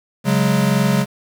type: chord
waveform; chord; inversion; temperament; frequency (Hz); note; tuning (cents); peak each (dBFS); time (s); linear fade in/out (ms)
square; C# suspended fourth; none; equal; 138.59 / 185 / 207.7; C#3 / F#3 / G#3; 0 / 0 / 0; -19; 0.24-1.06; 50
effects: 7-bit